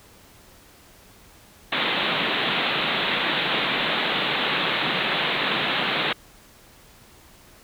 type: band-pass noise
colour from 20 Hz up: white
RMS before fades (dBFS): -24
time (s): 1.72-6.13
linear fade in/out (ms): 5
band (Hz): 130 to 3900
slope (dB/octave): 96
effects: pink hiss -51 dBFS RMS until 7.63 s